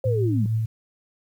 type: linear sweep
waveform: sine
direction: down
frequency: 541 to 181.1 Hz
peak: -23 dBFS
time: 0.04-0.46 s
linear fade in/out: 2 ms
type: tone with tremolo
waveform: sine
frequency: 111.3 Hz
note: A2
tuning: 20 cents sharp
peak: -19 dBFS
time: 0.05-0.66 s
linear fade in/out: 10 ms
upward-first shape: triangle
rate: 6.5 Hz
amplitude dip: 30%
effects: 9-bit